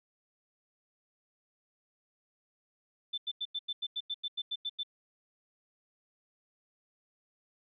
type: tone bursts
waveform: sine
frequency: 3534 Hz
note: A7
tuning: 7 cents sharp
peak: -32 dBFS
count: 13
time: 3.13-4.834 s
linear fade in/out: 10 ms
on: 48 ms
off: 90 ms
effects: none